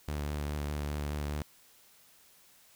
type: tone with vibrato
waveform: sawtooth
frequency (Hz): 73.6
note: D2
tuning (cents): +4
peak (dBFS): -29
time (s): 0.08-1.42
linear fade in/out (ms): 0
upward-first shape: sine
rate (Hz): 4.9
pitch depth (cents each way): 22
effects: white hiss -61 dBFS RMS until 2.75 s